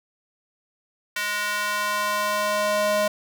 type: tone with high-pass filter sweep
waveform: square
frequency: 207.7 Hz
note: G#3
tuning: in tune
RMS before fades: -24 dBFS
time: 1.16-3.08 s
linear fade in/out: 5 ms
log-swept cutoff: 1700 to 550 Hz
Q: 1.8
effects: none